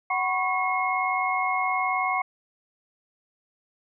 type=tone cluster; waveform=sine; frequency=748 / 1001 / 1100 / 2162 Hz; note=F#5 / B5 / C#6 / C#7; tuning=+19 / +23 / -14 / -44 cents; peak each=-27 / -32 / -27 / -28 dBFS; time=0.1-2.22 s; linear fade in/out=5 ms; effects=none